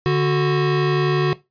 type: tone pair together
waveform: square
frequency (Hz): 146.7 / 368.7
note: D3 / F#4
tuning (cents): -2 / -6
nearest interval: octave + major third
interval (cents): 1596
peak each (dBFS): -19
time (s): 0.06-1.33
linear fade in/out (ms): 0
effects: noise-tail reverb RT60 0.2 s tail -17 dB re dry + resampled to 11025 Hz